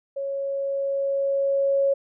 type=tone with level ramp; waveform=sine; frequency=552 Hz; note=C#5; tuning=7 cents flat; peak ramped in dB=-26 to -17 dBFS; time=0.16-1.94 s; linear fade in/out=10 ms; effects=none